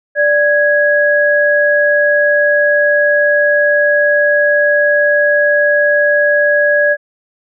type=tone pair together; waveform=sine; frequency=587.3 / 1661.1 Hz; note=D5 / G#6; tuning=0 / 0 cents; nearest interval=octave + tritone; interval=1800 cents; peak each=-11 dBFS; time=0.15-6.97 s; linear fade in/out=50 ms; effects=none